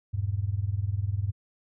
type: tone with tremolo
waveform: sine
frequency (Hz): 100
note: G2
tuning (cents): +35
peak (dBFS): -21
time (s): 0.13-1.32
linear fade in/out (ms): 20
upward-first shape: triangle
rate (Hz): 20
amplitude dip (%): 95
effects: none